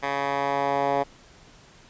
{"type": "tone with band-pass filter sweep", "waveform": "10% pulse", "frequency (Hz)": 140, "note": "C#3", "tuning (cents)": 18, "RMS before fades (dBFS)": -25, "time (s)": [0.02, 1.04], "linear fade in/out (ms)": 20, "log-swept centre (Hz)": [1400, 730], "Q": 1.4, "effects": ["pink hiss -52 dBFS RMS until 1.89 s", "resampled to 16000 Hz"]}